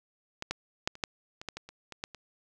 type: clicks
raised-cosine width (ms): 0.2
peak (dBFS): -18 / -14 / -11 / -30 / -12 / -25 / -18 / -22 / -29 / -25 / -17 / -28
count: 12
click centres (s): 0.424 / 0.51 / 0.875 / 0.954 / 1.038 / 1.415 / 1.487 / 1.57 / 1.69 / 1.923 / 2.039 / 2.147
effects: none